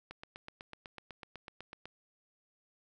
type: click train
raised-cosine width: 0.3 ms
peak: -29 dBFS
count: 15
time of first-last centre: 0.11-1.856 s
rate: 8.02 Hz
effects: none